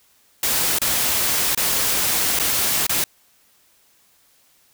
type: noise with dropouts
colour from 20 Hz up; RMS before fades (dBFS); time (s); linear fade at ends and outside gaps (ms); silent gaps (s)
white; -20; 0.43-3.04; 2; 0.786-0.816 / 1.549-1.574 / 2.39-2.397 / 2.867-2.894
effects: white hiss -58 dBFS RMS until 4.73 s